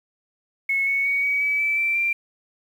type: tone with pitch steps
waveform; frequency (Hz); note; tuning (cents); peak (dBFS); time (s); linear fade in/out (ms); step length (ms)
sine; 2191 / 2215 / 2240 / 2264 / 2289 / 2315 / 2340 / 2366; C#7 / C#7 / C#7 / C#7 / D7 / D7 / D7 / D7; -21 / -2 / +18 / +36 / -45 / -25 / -7 / +12; -19; 0.69-2.13; 5; 180
effects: 8-bit